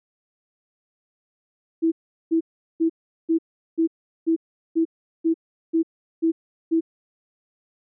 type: tone bursts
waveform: sine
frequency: 327.1 Hz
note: E4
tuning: 13 cents flat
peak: -16 dBFS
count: 11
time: 1.82-6.809 s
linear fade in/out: 20 ms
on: 99 ms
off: 390 ms
effects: none